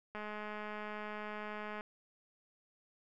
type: click train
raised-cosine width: 0.5 ms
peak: -29 dBFS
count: 351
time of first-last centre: 0.15-1.809 s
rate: 211 Hz
effects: none